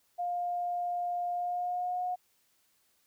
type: tone with pitch glide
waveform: sine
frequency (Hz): 706 to 724.2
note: F5 to F#5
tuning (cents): +19 to -37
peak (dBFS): -30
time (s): 0.18-2.16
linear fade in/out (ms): 20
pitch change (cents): +44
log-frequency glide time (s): 1.31-2.04
effects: white hiss -71 dBFS RMS until 3.06 s